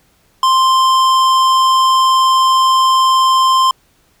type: tone with hard clipping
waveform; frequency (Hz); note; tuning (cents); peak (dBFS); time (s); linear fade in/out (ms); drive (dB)
triangle; 1046.5; C6; 0; -10; 0.43-3.71; 2; 17
effects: pink hiss -55 dBFS RMS until 4.2 s